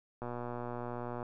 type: click train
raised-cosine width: 1 ms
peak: -26 dBFS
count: 123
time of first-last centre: 0.22-1.228 s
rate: 121 Hz
effects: none